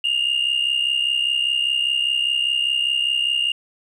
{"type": "tone pair together", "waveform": "sine", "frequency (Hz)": [2794, 2859], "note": ["F7", "F7"], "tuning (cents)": [0, 40], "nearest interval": "unison", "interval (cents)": 40, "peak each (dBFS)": -19, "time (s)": [0.04, 3.52], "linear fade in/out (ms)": 5, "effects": ["tanh soft clip ceiling -14 dBFS", "9-bit"]}